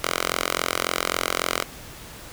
5% pulse tone with high-pass filter, 43.65 Hz, F1, in tune, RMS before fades -26 dBFS, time 0.02-1.64 s, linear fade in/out 20 ms, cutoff 780 Hz, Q 0.64, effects pink hiss -41 dBFS RMS until 2.32 s

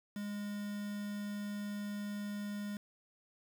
triangle tone with quantisation, 205.6 Hz, G#3, 17 cents flat, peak -36 dBFS, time 0.16-2.77 s, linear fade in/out 2 ms, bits 8, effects none

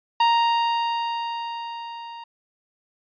45% pulse tone with level ramp, 932.3 Hz, A#5, in tune, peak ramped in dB -15 to -36 dBFS, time 0.2-2.24 s, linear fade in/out 5 ms, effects resampled to 11025 Hz

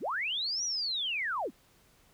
sine linear two-way sweep, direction up then down, 116.54 to 5920 to 156.9 Hz, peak -30 dBFS, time 0-1.51 s, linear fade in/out 50 ms, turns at 0.64 s, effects pink hiss -64 dBFS RMS until 2.13 s

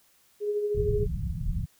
sine tone with tremolo, 415.3 Hz, G#4, in tune, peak -23 dBFS, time 0.4-1.07 s, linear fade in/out 50 ms, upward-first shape triangle, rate 13 Hz, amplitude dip 50%
pink low-pass noise, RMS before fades -29 dBFS, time 0.74-1.66 s, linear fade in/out 20 ms, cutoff 180 Hz, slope 48 dB/octave
effects white hiss -63 dBFS RMS until 1.79 s

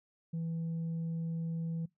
sine tone, 164.81 Hz, E3, in tune, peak -31 dBFS, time 0.33-1.86 s, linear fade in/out 10 ms, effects noise-tail reverb RT60 0.2 s tail -24 dB re dry + tanh soft clip ceiling -32 dBFS

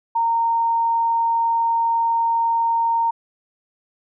sine tone, 922 Hz, A#5, 19 cents flat, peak -16 dBFS, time 0.15-3.11 s, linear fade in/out 10 ms, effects none

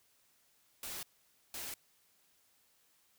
white noise bursts at uneven times, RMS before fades -43 dBFS, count 2, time 0.83-1.03 / 1.54-1.74 s, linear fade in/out 2 ms, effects white hiss -71 dBFS RMS until 3.18 s

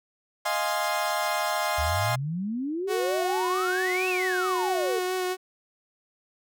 30% pulse chord, F minor seventh, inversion third, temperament equal, 622.3 / 698.5 / 830.6 / 1046.5 Hz, Eb5 / F5 / Ab5 / C6, 0 / 0 / 0 / 0 cents, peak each -28 dBFS, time 0.45-2.16 s, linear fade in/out 10 ms
sine exponential two-way sweep, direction up then down, 69.8 to 2709 to 425.6 Hz, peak -27 dBFS, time 1.78-4.99 s, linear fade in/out 5 ms, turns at 4.09 s
sawtooth tone with vibrato, 368.4 Hz, F#4, 7 cents flat, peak -22 dBFS, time 2.87-5.37 s, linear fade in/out 50 ms, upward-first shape sine, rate 4.5 Hz, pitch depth 19 cents each way
effects none

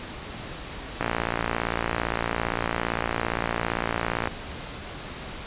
click train, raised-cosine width 0.5 ms, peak -9 dBFS, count 189, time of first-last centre 1.01-4.274 s, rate 57.6 Hz, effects pink hiss -37 dBFS RMS until 5.46 s + resampled to 8000 Hz

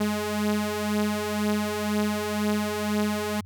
sawtooth beating tone pair, 208.6 / 210.6 Hz, G#3 / G#3, +8 / +24 cents, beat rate 2 Hz, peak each -25 / -22 dBFS, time 0-3.41 s, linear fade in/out 10 ms, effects added 93 Hz sine -40 dBFS peak until 3.45 s

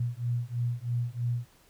sine beating tone pair, 118.8 / 121.9 Hz, A#2 / B2, +33 / -22 cents, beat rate 3.1 Hz, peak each -31 dBFS, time 0-1.46 s, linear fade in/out 5 ms, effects pink hiss -61 dBFS RMS until 1.69 s

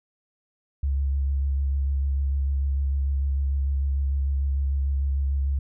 sine tone with vibrato, 68.9 Hz, C#2, 10 cents flat, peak -21 dBFS, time 0.83-5.59 s, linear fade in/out 5 ms, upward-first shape triangle, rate 6.7 Hz, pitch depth 28 cents each way, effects none

